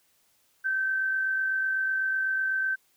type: tone with amplitude modulation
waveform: sine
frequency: 1548 Hz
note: G6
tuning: 22 cents flat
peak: -23 dBFS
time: 0.64-2.76 s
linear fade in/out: 20 ms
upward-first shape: sine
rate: 48 Hz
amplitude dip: 30%
effects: white hiss -67 dBFS RMS until 2.96 s